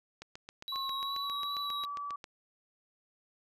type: click train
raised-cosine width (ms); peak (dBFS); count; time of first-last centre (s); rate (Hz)
0.2; -27; 16; 0.22-2.242; 7.42
type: tone with vibrato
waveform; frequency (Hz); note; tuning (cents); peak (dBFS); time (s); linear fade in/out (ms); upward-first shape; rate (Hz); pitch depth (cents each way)
triangle; 3900; B7; -23; -35; 0.68-1.85; 0; sine; 2.5; 19
type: tone with pitch glide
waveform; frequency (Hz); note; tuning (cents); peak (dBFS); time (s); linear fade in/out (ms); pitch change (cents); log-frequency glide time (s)
sine; 1080 to 1150.8; C#6 to D6; -45 to -36; -36; 0.72-2.16; 5; +109; 0.92-1.45
effects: none